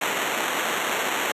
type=noise with sample-and-hold; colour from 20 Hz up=violet; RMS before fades=-25 dBFS; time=0.01-1.32 s; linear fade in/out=5 ms; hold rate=4900 Hz; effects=high-pass 300 Hz 12 dB/octave + resampled to 32000 Hz